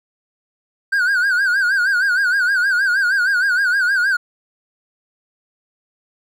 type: tone with vibrato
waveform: triangle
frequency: 1526 Hz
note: G6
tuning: 47 cents flat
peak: -12 dBFS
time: 0.92-4.17 s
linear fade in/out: 10 ms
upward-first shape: sine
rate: 6.4 Hz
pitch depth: 120 cents each way
effects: none

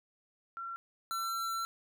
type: tone pair in turn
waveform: sine / square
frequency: 1362 / 1349.5 Hz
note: F6 / E6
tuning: -44 / +40 cents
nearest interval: unison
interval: 16 cents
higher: first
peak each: -38 / -34 dBFS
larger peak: second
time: 0.57-0.76 / 1.11-1.65 s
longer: second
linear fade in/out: 0 ms
effects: none

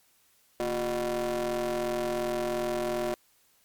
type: ring-modulated tone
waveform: 35% pulse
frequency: 126.1 Hz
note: B2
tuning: 36 cents sharp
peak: -23 dBFS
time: 0.6-3.14 s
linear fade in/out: 0 ms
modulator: 483 Hz
effects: white hiss -65 dBFS RMS until 3.64 s + MP3 96 kbps

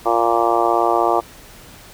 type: harmonic tone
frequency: 116.6 Hz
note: A#2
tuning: 1 cent sharp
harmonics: 3 / 4 / 5 / 6 / 7 / 8 / 9 / 10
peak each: -21 / -23 / -23 / -19 / -22 / -23 / -27 / -22 dBFS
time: 0.05-1.21 s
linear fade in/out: 20 ms
effects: pink hiss -42 dBFS RMS until 1.93 s

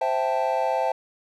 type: chord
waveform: triangle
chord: A minor seventh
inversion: first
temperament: equal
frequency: 523.3 / 659.3 / 784 / 880 Hz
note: C5 / E5 / G5 / A5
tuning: 0 / 0 / 0 / 0 cents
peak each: -25 dBFS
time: 0.01-0.92 s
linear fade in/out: 5 ms
effects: none

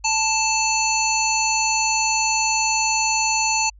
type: harmonic tone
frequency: 880 Hz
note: A5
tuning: in tune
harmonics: 1 / 3 / 5 / 7 / 8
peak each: -22 / -23 / -26 / -25 / -26 dBFS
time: 0.04-3.7 s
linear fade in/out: 10 ms
effects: added 50 Hz sine -44 dBFS peak until 3.79 s

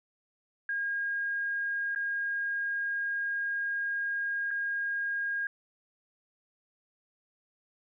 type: tone with dropouts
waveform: sine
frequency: 1625 Hz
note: G#6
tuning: 38 cents flat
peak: -29 dBFS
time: 0.69-5.47 s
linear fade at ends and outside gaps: 2 ms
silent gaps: 1.949-1.959 / 4.507-4.511 s
effects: none

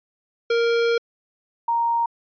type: tone pair in turn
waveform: square / sine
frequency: 466.2 / 932.4 Hz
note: A#4 / A#5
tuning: 0 / 0 cents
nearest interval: octave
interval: 1200 cents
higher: second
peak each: -18 dBFS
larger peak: neither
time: 0.5-0.98 / 1.68-2.06 s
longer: first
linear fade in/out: 5 ms
effects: resampled to 11025 Hz

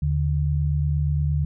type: tone pair together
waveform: sine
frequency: 77.78 / 146.36 Hz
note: D#2 / D3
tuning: 0 / -6 cents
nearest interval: major seventh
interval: 1094 cents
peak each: -22 dBFS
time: 0.02-1.45 s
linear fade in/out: 5 ms
effects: none

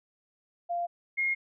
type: tone pair in turn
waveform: sine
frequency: 694 / 2143 Hz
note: F5 / C7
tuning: -11 / +41 cents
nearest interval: octave + minor sixth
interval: 1952 cents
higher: second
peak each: -28 / -25 dBFS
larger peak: second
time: 0.69-0.87 / 1.17-1.35 s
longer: neither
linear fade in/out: 20 ms
effects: none

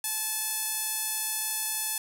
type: tone with band-pass filter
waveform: sawtooth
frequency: 867 Hz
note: A5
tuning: 26 cents flat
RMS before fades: -31 dBFS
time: 0.04-1.98 s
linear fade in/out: 2 ms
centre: 11000 Hz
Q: 1.7
effects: none

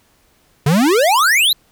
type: exponential sweep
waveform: square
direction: up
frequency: 134.9 to 4158 Hz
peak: -11 dBFS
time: 0.66-1.53 s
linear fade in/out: 5 ms
effects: pink hiss -56 dBFS RMS until 1.71 s

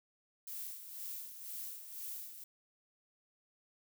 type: noise with tremolo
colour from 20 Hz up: violet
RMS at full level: -43 dBFS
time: 0.47-2.44 s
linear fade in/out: 5 ms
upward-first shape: sine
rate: 2 Hz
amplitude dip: 60%
effects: none

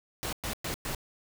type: noise bursts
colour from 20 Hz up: pink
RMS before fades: -34 dBFS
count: 4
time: 0.23-0.948 s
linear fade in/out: 0 ms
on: 97 ms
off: 110 ms
effects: none

